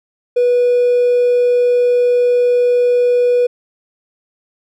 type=tone with hard clipping; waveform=triangle; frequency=489.1 Hz; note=B4; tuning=17 cents flat; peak=-10 dBFS; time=0.36-3.47 s; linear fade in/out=10 ms; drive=4 dB; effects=none